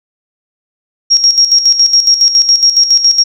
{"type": "tone with tremolo", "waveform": "sine", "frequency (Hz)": 5588, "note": "F8", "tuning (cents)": 0, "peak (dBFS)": -3, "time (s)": [1.1, 3.24], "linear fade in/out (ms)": 20, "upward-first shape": "square", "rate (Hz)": 7.2, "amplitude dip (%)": 65, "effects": []}